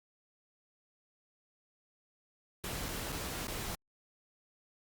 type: noise with dropouts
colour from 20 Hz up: pink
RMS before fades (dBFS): -39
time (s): 2.64-3.75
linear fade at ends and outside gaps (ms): 0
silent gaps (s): 2.884-2.888 / 3.12-3.125 / 3.47-3.482
effects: Opus 48 kbps